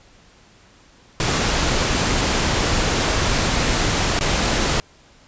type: noise with dropouts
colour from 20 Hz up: pink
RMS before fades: -19 dBFS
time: 1.2-4.8 s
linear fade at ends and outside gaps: 1 ms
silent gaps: 4.191-4.209 s
effects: pink hiss -51 dBFS RMS until 5.27 s + resampled to 16000 Hz